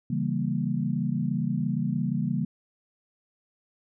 sine chord, C# diminished seventh, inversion none, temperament equal, 138.59 / 164.81 / 196 / 233.1 Hz, C#3 / E3 / G3 / Bb3, 0 / 0 / 0 / 0 cents, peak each -30 dBFS, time 0.1-2.45 s, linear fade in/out 5 ms, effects none

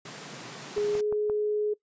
pink high-pass noise, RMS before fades -42 dBFS, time 0.05-1.01 s, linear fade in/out 5 ms, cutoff 120 Hz, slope 96 dB/octave
sine tone with pitch glide, 415.3 to 420.9 Hz, G#4 to G#4, 0 to +23 cents, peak -24 dBFS, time 0.76-1.74 s, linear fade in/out 10 ms, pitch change +23 cents, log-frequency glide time 0.91-1.03 s
click train, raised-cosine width 1 ms, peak -24 dBFS, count 4, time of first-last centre 0.78-1.298 s, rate 5.79 Hz
effects noise-tail reverb RT60 0.1 s tail -21 dB re dry + resampled to 16000 Hz

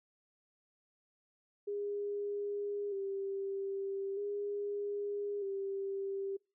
sine tone with vibrato, 400 Hz, G4, 35 cents sharp, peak -35 dBFS, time 1.67-6.37 s, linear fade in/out 10 ms, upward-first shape square, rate 0.4 Hz, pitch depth 34 cents each way, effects noise-tail reverb RT60 0.3 s tail -26 dB re dry

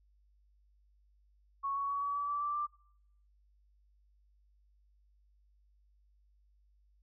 sine tone with pitch steps, 1107 / 1117.3 / 1127.7 / 1138.1 / 1148.7 / 1159.4 / 1170.1 / 1181 Hz, C#6 / C#6 / C#6 / C#6 / D6 / D6 / D6 / D6, -3 / +13 / +29 / +45 / -39 / -23 / -7 / +9 cents, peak -32 dBFS, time 1.63-2.67 s, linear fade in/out 20 ms, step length 130 ms, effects noise-tail reverb RT60 0.8 s tail -26 dB re dry + added 50 Hz sine -65 dBFS peak until 7.02 s

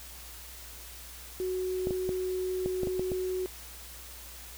sine tone, 370 Hz, F#4, in tune, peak -29 dBFS, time 1.4-3.46 s, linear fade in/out 0 ms
clicks, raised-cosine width 2 ms, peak -20 dBFS, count 8, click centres 1.871 / 1.908 / 2.092 / 2.66 / 2.833 / 2.872 / 2.995 / 3.118 s
effects added 60 Hz sine -49 dBFS peak until 4.57 s + white hiss -47 dBFS RMS until 4.57 s

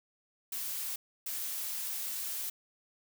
blue noise bursts at uneven times, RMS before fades -37 dBFS, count 2, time 0.52-0.96 / 1.26-2.5 s, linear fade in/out 5 ms, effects none

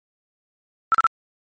sine tone bursts, 1330 Hz, E6, 15 cents sharp, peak -12 dBFS, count 3, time 0.92-1.067 s, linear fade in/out 0 ms, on 25 ms, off 36 ms, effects MP3 32 kbps

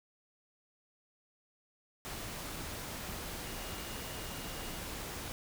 sine tone in noise, 2852 Hz, F7, 36 cents sharp, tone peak -53 dBFS, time 3.46-4.79 s, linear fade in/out 0 ms, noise pink, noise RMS -42 dBFS, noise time 2.05-5.32 s, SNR -14 dB, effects none

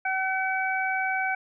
harmonic tone, 760 Hz, F#5, 46 cents sharp, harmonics 1 / 2 / 3, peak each -28 / -28 / -30 dBFS, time 0.05-1.35 s, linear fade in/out 5 ms, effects none

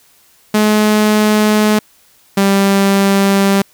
sawtooth tone pair in turn, 212.6 / 196.98 Hz, G#3 / G3, +41 / +9 cents, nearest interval minor second, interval 132 cents, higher first, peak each -5 dBFS, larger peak neither, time 0.54-1.79 / 2.37-3.62 s, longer neither, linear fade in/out 5 ms, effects white hiss -50 dBFS RMS until 3.73 s

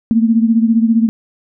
sine beating tone pair, 224.2 / 239.2 Hz, A3 / A#3, +33 / +45 cents, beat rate 15 Hz, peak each -10 / -15 dBFS, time 0.11-1.09 s, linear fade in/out 0 ms, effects none

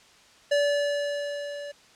square tone with level ramp, 577 Hz, D5, 31 cents flat, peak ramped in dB -20 to -36 dBFS, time 0.51-1.72 s, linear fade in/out 10 ms, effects white hiss -55 dBFS RMS until 1.95 s + low-pass 6000 Hz 12 dB/octave

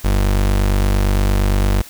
35% pulse tone, 48.72 Hz, G1, 10 cents flat, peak -11 dBFS, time 0.04-1.82 s, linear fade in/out 10 ms, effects white hiss -39 dBFS RMS until 1.89 s

